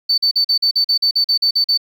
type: tone bursts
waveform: sine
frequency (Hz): 4531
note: C#8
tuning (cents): +37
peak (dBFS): -10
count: 13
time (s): 0.09-1.776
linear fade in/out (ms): 10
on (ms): 90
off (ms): 43
effects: tanh soft clip ceiling -9 dBFS + 8-bit